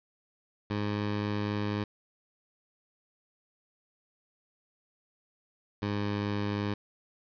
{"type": "tone pair in turn", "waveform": "15% pulse", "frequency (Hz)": [103.83, 102.7], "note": ["G#2", "G#2"], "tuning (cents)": [0, -19], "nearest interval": "unison", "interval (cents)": 19, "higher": "first", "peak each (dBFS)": -23, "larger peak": "neither", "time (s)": [[0.7, 1.84], [5.82, 6.74]], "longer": "first", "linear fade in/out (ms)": 5, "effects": ["resampled to 11025 Hz", "9-bit"]}